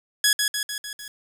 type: tone with echo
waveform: 10% pulse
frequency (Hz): 1678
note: G#6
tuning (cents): +17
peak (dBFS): -7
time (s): 0.24-0.33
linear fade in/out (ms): 2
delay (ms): 150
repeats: 5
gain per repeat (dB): -4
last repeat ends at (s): 1.08
effects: 8-bit